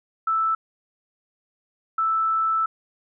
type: tone bursts at uneven times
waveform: sine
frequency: 1318.5 Hz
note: E6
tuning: in tune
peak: -19 dBFS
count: 2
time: 0.27-0.55 / 1.98-2.66 s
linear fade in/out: 5 ms
effects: none